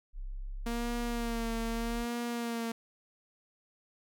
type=linear sweep; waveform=sine; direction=up; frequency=32.7 to 37.89 Hz; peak=-36 dBFS; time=0.13-2.06 s; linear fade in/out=50 ms
type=tone with vibrato; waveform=sawtooth; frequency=233.1 Hz; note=A#3; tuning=in tune; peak=-29 dBFS; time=0.66-2.72 s; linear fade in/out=5 ms; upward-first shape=sine; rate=0.81 Hz; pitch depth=37 cents each way
effects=none